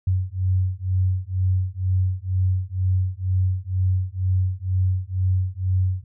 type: beating tone pair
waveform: sine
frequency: 92 / 94.1 Hz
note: F#2 / F#2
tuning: -9 / +30 cents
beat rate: 2.1 Hz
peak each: -22 dBFS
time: 0.07-6.04 s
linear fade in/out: 5 ms
effects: none